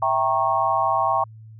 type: chord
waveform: sine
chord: E diminished seventh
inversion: none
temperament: equal with one note detuned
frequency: 659.3 / 784 / 932.3 / 1094.1 Hz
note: E5 / G5 / Bb5 / Db6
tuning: 0 / 0 / 0 / -23 cents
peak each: -25 / -23 / -24 / -22 dBFS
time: 0.02-1.24 s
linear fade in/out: 5 ms
effects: added 110 Hz sine -40 dBFS peak until 1.59 s